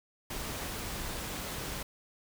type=noise; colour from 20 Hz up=pink; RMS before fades=-38 dBFS; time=0.3-1.83 s; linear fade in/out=5 ms; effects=none